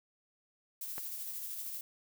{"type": "noise with tremolo", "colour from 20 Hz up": "violet", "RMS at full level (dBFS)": -40, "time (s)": [0.81, 1.81], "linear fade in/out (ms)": 2, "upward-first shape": "sine", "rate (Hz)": 13, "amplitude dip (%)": 30}
{"type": "click", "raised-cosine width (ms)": 0.5, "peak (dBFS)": -27, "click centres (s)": 0.981}
{"effects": []}